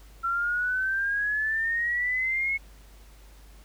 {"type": "exponential sweep", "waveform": "sine", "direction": "up", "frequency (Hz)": [1353, 2197], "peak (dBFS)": -24, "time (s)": [0.23, 2.58], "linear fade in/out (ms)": 20, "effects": ["added 50 Hz sine -48 dBFS peak until 3.64 s", "pink hiss -57 dBFS RMS until 3.64 s"]}